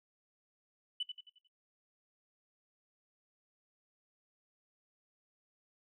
sine tone with echo, 2984 Hz, F#7, 14 cents sharp, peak -32 dBFS, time 1-1.03 s, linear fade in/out 5 ms, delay 89 ms, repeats 5, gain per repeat -7 dB, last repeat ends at 1.475 s, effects noise-tail reverb RT60 0.3 s tail -24 dB re dry + tanh soft clip ceiling -29 dBFS

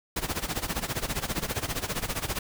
pink noise with tremolo, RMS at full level -28 dBFS, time 0.16-2.39 s, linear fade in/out 5 ms, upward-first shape sine, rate 15 Hz, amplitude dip 85%, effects none

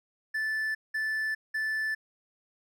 triangle tone bursts, 1753 Hz, A6, 7 cents flat, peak -26 dBFS, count 3, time 0.34-1.95 s, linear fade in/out 10 ms, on 410 ms, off 190 ms, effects none

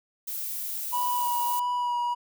violet noise, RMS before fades -33 dBFS, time 0.27-1.6 s, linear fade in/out 10 ms
triangle tone with vibrato, 972 Hz, B5, 28 cents flat, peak -23 dBFS, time 0.92-2.15 s, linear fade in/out 20 ms, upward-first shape sine, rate 1.6 Hz, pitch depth 17 cents each way
effects none

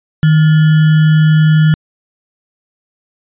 sine tone with sample-and-hold, 155.3 Hz, D#3, 3 cents flat, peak -5 dBFS, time 0.23-1.74 s, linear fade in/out 0 ms, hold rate 1575 Hz, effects resampled to 8000 Hz

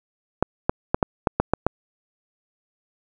clicks, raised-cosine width 1 ms, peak -3 dBFS, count 8, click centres 0.426 / 0.695 / 0.945 / 1.028 / 1.272 / 1.4 / 1.536 / 1.666 s, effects none

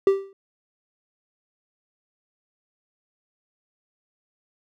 triangle tone with exponential decay, 390.8 Hz, G4, 5 cents flat, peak -9 dBFS, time 0.07-0.33 s, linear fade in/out 2 ms, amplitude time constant 56 ms, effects none

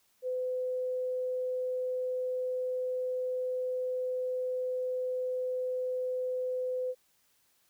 sine tone, 507 Hz, B4, 45 cents sharp, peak -30 dBFS, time 0.22-6.95 s, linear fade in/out 50 ms, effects white hiss -70 dBFS RMS until 7.69 s

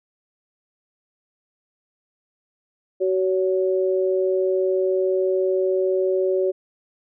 sine tone pair together, 376.3 / 562.5 Hz, F#4 / C#5, +29 / +25 cents, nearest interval perfect fifth, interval 696 cents, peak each -19 / -23 dBFS, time 3-6.52 s, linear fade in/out 20 ms, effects none

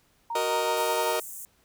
sine tone with pitch glide, 929 to 922.1 Hz, A#5 to A#5, -6 to -19 cents, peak -29 dBFS, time 0.3-1.16 s, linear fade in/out 5 ms, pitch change -13 cents, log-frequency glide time 0.49-0.9 s
sawtooth chord, D# minor, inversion first, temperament just, 373.4 / 466.7 / 622.3 Hz, F#4 / A#4 / D#5, +16 / +2 / 0 cents, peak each -29 / -25 / -25 dBFS, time 0.35-1.2 s, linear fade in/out 5 ms
pink high-pass noise, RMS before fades -40 dBFS, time 0.77-1.45 s, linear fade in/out 0 ms, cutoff 7000 Hz, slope 48 dB/octave
effects pink hiss -65 dBFS RMS until 1.64 s

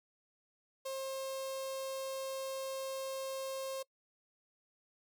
sawtooth tone with notch filter, 534 Hz, C5, 35 cents sharp, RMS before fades -40 dBFS, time 0.85-3.83 s, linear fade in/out 10 ms, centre 1800 Hz, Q 0.83, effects noise-tail reverb RT60 0.1 s tail -25 dB re dry

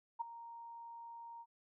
sine tone with ADSR envelope, 931 Hz, A#5, 2 cents flat, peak -33 dBFS, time 0.19-1.46 s, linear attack 21 ms, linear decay 11 ms, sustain -15 dB, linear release 52 ms, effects none

